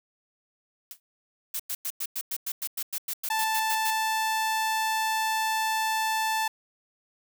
blue noise with exponential decay, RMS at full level -36 dBFS, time 0.91-1 s, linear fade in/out 1 ms, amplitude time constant 19 ms
blue noise bursts, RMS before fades -31 dBFS, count 16, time 1.54-3.906 s, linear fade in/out 5 ms, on 56 ms, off 98 ms
sawtooth tone, 880 Hz, A5, in tune, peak -21 dBFS, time 3.3-6.48 s, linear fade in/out 5 ms
effects none

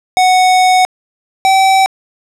square tone pair in turn, 740 / 768.8 Hz, F#5 / G5, 0 / -34 cents, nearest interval minor second, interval 66 cents, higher second, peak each -7 dBFS, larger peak neither, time 0.17-0.85 / 1.45-1.86 s, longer first, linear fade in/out 0 ms, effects low-pass 9000 Hz 12 dB/octave

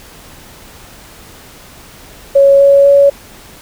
sine tone with pitch steps, 554.4 / 558.3 / 562.1 Hz, C#5 / C#5 / C#5, 0 / +12 / +24 cents, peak -3 dBFS, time 2.35-3.1 s, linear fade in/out 10 ms, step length 250 ms, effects pink hiss -37 dBFS RMS until 3.61 s

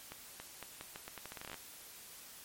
accelerating click train, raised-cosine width 0.3 ms, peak -28 dBFS, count 17, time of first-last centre 0.12-1.543 s, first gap 280 ms, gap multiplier 0.81, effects white hiss -53 dBFS RMS until 2.44 s + MP3 64 kbps

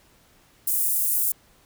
pink high-pass noise, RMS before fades -23 dBFS, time 0.67-1.32 s, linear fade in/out 5 ms, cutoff 10000 Hz, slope 24 dB/octave, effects pink hiss -58 dBFS RMS until 1.65 s

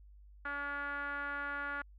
5% pulse tone with low-pass filter, 285 Hz, C#4, 48 cents sharp, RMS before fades -39 dBFS, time 0.45-1.82 s, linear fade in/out 5 ms, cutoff 1500 Hz, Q 5.5, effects added 50 Hz sine -54 dBFS peak until 1.98 s

